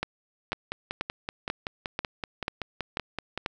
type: two click trains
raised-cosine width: 0.3 ms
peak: -12 / -15 dBFS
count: 8 / 16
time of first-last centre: 0.03-3.461 / 0.53-3.376 s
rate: 2.04 / 5.27 Hz
effects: none